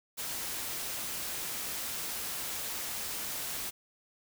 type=noise; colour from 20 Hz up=white; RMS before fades=-37 dBFS; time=0.17-3.71 s; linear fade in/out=20 ms; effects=none